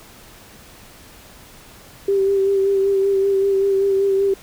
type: tone with vibrato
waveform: sine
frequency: 392 Hz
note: G4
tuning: in tune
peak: -14 dBFS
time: 2.08-4.34 s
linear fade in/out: 5 ms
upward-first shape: sine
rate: 5.2 Hz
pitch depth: 25 cents each way
effects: pink hiss -44 dBFS RMS until 4.42 s